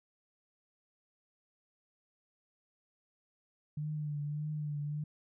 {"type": "tone with vibrato", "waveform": "sine", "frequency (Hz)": 149.2, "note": "D3", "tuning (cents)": 28, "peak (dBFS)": -34, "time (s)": [3.77, 5.04], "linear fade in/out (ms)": 5, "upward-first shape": "triangle", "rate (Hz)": 1.7, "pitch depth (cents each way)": 46, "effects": []}